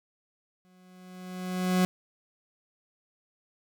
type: tone with exponential growth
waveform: 40% pulse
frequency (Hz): 183.2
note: F#3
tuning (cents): -17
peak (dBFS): -19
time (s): 0.65-1.85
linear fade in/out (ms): 0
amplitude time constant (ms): 260
effects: none